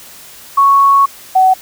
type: tone pair in turn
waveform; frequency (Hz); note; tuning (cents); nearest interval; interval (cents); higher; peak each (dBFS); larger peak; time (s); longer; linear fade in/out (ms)
sine; 1108.7 / 752.1; C#6 / F#5; 0 / +28; perfect fifth; 672; first; -5; neither; 0.57-1.06 / 1.35-1.54; first; 10
effects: white hiss -36 dBFS RMS until 1.61 s